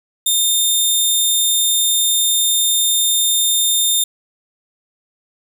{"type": "tone", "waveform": "15% pulse", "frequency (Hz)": 3630, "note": "A#7", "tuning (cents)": -47, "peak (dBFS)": -6, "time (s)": [0.26, 4.04], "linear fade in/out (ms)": 5, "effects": []}